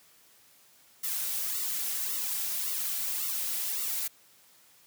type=noise with flanger; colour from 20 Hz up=blue; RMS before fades=-32 dBFS; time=1.03-4.08 s; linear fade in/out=10 ms; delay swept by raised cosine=1.2 to 3.3 ms; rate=1.8 Hz; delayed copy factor=-0.85; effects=white hiss -60 dBFS RMS until 4.86 s + high-pass 80 Hz 12 dB/octave